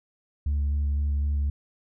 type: tone with vibrato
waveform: sine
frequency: 72 Hz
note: D2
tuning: 34 cents flat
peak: -20 dBFS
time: 0.46-1.5 s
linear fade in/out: 5 ms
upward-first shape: square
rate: 3.9 Hz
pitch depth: 14 cents each way
effects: tanh soft clip ceiling -21 dBFS